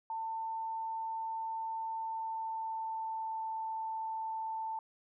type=tone with pitch glide; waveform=sine; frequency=895 to 887.8 Hz; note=A5 to A5; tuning=+29 to +15 cents; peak=-35 dBFS; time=0.1-4.79 s; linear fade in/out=2 ms; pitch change=-14 cents; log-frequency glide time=1.99-3.41 s; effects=none